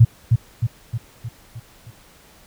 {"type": "tone with echo", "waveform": "sine", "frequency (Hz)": 115.5, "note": "A#2", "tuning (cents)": -16, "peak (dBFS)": -5, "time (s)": [0, 0.05], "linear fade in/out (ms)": 10, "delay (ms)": 310, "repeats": 6, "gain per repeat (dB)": -5, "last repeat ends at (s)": 1.91, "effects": ["pink hiss -50 dBFS RMS until 2.46 s"]}